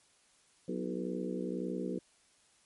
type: harmonic tone with a mistuned harmonic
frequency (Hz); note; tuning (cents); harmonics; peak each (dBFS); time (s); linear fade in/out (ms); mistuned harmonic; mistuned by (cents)
61.74; B1; 0; 3 / 4 / 5 / 6 / 7 / 8; -39 / -40 / -41 / -42 / -42 / -43; 0.68-1.99; 5; 5; +60
effects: white hiss -67 dBFS RMS until 2.65 s + MP3 48 kbps